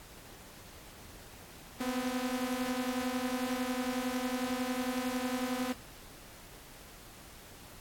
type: beating tone pair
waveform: sawtooth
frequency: 246.9 / 257.9 Hz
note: B3 / C4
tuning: 0 / -25 cents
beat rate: 11 Hz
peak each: -31 dBFS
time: 1.8-5.73 s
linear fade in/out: 10 ms
effects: pink hiss -52 dBFS RMS until 7.8 s + AAC 64 kbps